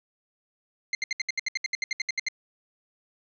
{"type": "tone bursts", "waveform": "sawtooth", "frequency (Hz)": 2093, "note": "C7", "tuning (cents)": 0, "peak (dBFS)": -21, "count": 16, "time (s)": [0.93, 2.285], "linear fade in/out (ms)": 2, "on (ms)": 20, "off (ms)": 69, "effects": ["resampled to 16000 Hz", "10-bit"]}